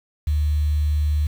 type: tone with quantisation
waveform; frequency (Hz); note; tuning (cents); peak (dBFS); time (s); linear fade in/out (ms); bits
sine; 75; D2; +37; -17; 0.27-1.27; 5; 7
effects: none